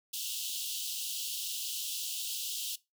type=high-pass noise; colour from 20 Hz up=pink; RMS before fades=-37 dBFS; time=0.13-2.76 s; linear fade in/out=10 ms; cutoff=2800 Hz; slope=96 dB/octave; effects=noise-tail reverb RT60 0.2 s tail -19 dB re dry